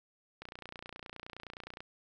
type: click train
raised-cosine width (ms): 0.3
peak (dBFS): -28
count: 42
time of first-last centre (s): 0.42-1.805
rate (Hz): 29.6
effects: none